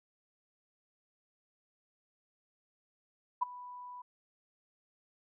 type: tone with ADSR envelope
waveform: sine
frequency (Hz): 987.8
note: B5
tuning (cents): 0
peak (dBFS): -24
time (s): 3.41-4.02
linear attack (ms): 16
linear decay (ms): 13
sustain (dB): -20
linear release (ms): 7
effects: none